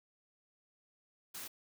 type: noise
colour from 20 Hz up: white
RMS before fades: -45 dBFS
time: 1.34-1.48 s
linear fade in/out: 10 ms
effects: none